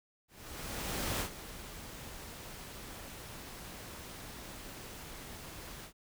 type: noise with ADSR envelope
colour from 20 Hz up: pink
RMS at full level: -34 dBFS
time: 0.28-5.93 s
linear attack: 920 ms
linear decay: 91 ms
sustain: -13 dB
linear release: 88 ms
effects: none